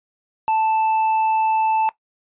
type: tone with tanh clipping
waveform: sine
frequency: 880 Hz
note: A5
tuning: in tune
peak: -17 dBFS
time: 0.48-1.89 s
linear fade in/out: 0 ms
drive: 5 dB
effects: noise-tail reverb RT60 0.1 s tail -17 dB re dry + resampled to 8000 Hz